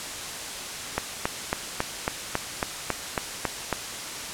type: click train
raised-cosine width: 0.5 ms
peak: -8 dBFS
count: 11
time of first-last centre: 0.98-3.727 s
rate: 3.64 Hz
effects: white hiss -34 dBFS RMS until 4.33 s + low-pass 9000 Hz 12 dB/octave